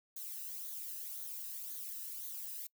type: noise with flanger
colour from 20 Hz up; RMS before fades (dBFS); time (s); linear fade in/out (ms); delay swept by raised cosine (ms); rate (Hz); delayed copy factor
violet; -44; 0.16-2.67; 5; 0.38 to 0.91; 1.9; -0.55
effects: noise-tail reverb RT60 0.1 s tail -24 dB re dry